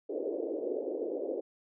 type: band-pass noise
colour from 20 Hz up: white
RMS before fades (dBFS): -35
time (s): 0.09-1.41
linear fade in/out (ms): 10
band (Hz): 310 to 540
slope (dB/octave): 48
effects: none